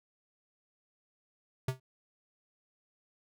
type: tone with exponential decay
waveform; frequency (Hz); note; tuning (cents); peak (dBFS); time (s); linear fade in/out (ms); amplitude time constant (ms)
square; 130; C3; -11; -27; 1.68-1.8; 5; 24
effects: none